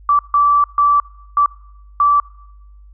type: tone bursts at uneven times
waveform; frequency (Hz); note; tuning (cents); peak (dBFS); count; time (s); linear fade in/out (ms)
sine; 1160; D6; -22; -9; 5; 0.09-0.19 / 0.34-0.64 / 0.78-1 / 1.37-1.46 / 2-2.2; 2
effects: noise-tail reverb RT60 1.0 s tail -25 dB re dry + added 50 Hz sine -39 dBFS peak until 2.93 s